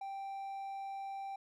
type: tone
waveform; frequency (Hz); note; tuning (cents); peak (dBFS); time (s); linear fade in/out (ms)
triangle; 784; G5; 0; -38; 0.01-1.36; 5
effects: none